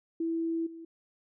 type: tone with level steps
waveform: sine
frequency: 329.6 Hz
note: E4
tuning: in tune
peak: -28 / -42 dBFS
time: 0.2-0.85 s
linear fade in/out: 5 ms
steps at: 0.66 s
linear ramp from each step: 10 ms
effects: none